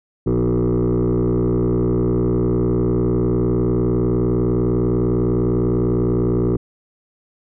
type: tone with frequency modulation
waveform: sine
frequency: 245.2 Hz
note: B3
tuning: 12 cents flat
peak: -12 dBFS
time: 0.26-6.57 s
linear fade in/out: 10 ms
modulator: 59.9 Hz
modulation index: 3
effects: tanh soft clip ceiling -14 dBFS